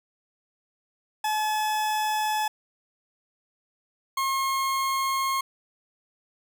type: tone pair in turn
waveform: 40% pulse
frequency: 857 / 1077 Hz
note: A5 / C6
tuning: -46 / +50 cents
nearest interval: major third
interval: 396 cents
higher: second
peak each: -23 dBFS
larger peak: neither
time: 1.24-2.48 / 4.17-5.41 s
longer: neither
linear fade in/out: 5 ms
effects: 9-bit